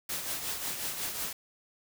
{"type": "noise with tremolo", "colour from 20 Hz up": "white", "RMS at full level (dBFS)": -33, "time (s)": [0.09, 1.33], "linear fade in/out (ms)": 5, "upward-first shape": "triangle", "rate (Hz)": 5.5, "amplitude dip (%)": 55, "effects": []}